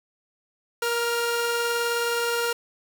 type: tone pair together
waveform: sawtooth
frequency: 472 / 1396.9 Hz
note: A#4 / F6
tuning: +22 / 0 cents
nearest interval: octave + perfect fifth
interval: 1878 cents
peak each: -21 / -24 dBFS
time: 0.82-2.53 s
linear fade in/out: 5 ms
effects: 7-bit

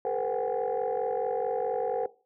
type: tone cluster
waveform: sine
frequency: 413.8 / 464.6 / 509 / 748 / 813 Hz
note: G#4 / A#4 / C5 / F#5 / G#5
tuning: -6 / -6 / -48 / +19 / -37 cents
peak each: -35 / -30 / -31 / -32 / -35 dBFS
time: 0.05-2.06 s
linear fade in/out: 2 ms
effects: noise-tail reverb RT60 0.3 s tail -17 dB re dry + tanh soft clip ceiling -20 dBFS

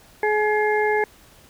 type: harmonic tone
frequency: 423.7 Hz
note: G#4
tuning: 35 cents sharp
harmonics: 1 / 2 / 4 / 5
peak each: -20 / -23 / -26 / -27 dBFS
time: 0.23-1.04 s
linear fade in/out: 2 ms
effects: pink hiss -51 dBFS RMS until 1.49 s

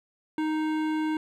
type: tone with hard clipping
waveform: sine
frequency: 311.1 Hz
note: D#4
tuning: in tune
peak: -27 dBFS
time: 0.38-1.17 s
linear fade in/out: 2 ms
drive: 15 dB
effects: none

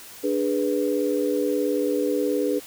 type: chord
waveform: sine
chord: G# diminished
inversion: second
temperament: equal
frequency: 293.7 / 415.3 / 493.9 Hz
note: D4 / G#4 / B4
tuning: 0 / 0 / 0 cents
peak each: -25 dBFS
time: 0.23-2.6 s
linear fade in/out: 20 ms
effects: white hiss -43 dBFS RMS until 2.66 s

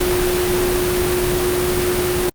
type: tone in noise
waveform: sine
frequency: 360 Hz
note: F#4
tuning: 47 cents flat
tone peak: -17 dBFS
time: 0-2.3 s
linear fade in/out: 10 ms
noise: pink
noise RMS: -21 dBFS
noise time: 0-2.3 s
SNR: +1 dB
effects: Opus 48 kbps

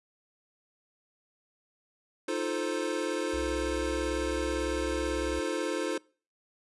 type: chord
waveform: square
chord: F dominant seventh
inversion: third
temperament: equal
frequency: 311.1 / 349.2 / 440 / 523.3 Hz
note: Eb4 / F4 / A4 / C5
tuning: 0 / 0 / 0 / 0 cents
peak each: -36 / -35 / -36 / -36 dBFS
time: 2.28-5.98 s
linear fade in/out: 5 ms
type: tone with pitch glide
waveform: sine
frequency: 63.8 to 64.54 Hz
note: C2 to C2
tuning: -43 to -23 cents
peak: -36 dBFS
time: 3.33-5.4 s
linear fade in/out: 10 ms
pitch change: +20 cents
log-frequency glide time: 3.73-4.42 s
effects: noise-tail reverb RT60 0.4 s tail -24 dB re dry + resampled to 24000 Hz

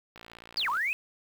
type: click train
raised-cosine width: 0.3 ms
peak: -30 dBFS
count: 36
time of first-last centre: 0.16-0.77 s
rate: 57.4 Hz
type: linear two-way sweep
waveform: sine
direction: down then up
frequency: 4978 to 897 to 2625 Hz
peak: -26 dBFS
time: 0.57-0.93 s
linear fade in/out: 0 ms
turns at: 0.69 s
effects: 8-bit

